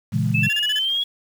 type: chord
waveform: sine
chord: A# half-diminished seventh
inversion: none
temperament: equal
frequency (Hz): 116.54 / 138.59 / 164.81 / 207.7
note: A#2 / C#3 / E3 / G#3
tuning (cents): 0 / 0 / 0 / 0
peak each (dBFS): -22 / -24 / -24 / -25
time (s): 0.12-0.49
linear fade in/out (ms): 20
type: exponential sweep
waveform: sine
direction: up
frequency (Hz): 2590 to 3357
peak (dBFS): -19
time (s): 0.34-1.04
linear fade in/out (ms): 10
type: tone bursts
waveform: 40% pulse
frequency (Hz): 1714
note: A6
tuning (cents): -46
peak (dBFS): -24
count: 6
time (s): 0.43-0.791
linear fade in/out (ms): 5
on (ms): 36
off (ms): 29
effects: 7-bit